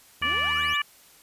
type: tone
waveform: sawtooth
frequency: 78.7 Hz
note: D#2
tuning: 20 cents sharp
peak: -35 dBFS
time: 0.21-0.74 s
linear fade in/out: 5 ms
type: harmonic tone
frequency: 583 Hz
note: D5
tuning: 13 cents flat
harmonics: 2 / 3 / 4 / 5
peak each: -28 / -28 / -28 / -28 dBFS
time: 0.22-0.82 s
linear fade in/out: 5 ms
type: exponential sweep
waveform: 35% pulse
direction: up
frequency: 230.1 to 3880 Hz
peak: -36 dBFS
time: 0.24-0.77 s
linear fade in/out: 10 ms
effects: white hiss -54 dBFS RMS until 1.22 s + resampled to 32000 Hz